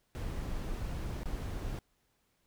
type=noise with dropouts; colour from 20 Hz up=brown; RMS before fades=-37 dBFS; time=0.15-1.79 s; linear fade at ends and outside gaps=0 ms; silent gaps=1.233-1.257 s; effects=pink hiss -75 dBFS RMS until 2.46 s